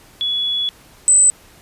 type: tone pair in turn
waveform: sine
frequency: 3392 / 8053 Hz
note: G#7 / B8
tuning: +36 / +33 cents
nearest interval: octave + minor third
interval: 1497 cents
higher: second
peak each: -17 / -8 dBFS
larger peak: second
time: 0.21-0.69 / 1.08-1.3 s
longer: first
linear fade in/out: 0 ms
effects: pink hiss -47 dBFS RMS until 1.61 s + resampled to 32000 Hz